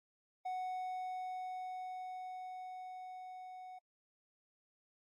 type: tone with level ramp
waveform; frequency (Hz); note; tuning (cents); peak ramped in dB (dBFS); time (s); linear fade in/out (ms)
triangle; 740; F#5; 0; -35 to -46; 0.45-3.79; 10
effects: AAC 64 kbps